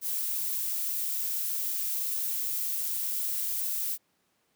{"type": "noise", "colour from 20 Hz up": "violet", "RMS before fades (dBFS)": -31, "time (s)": [0.01, 3.98], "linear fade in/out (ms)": 50, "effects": ["pink hiss -72 dBFS RMS until 4.55 s", "high-pass 150 Hz 12 dB/octave"]}